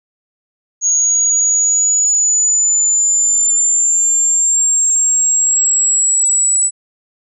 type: exponential sweep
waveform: sine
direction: up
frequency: 6645 to 7902 Hz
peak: -10 dBFS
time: 0.81-6.71 s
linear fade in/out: 50 ms
effects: none